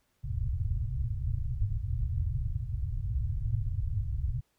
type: low-pass noise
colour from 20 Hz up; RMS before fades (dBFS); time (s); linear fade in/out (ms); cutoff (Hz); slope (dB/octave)
white; -31; 0.23-4.41; 20; 130; 96
effects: pink hiss -74 dBFS RMS until 4.58 s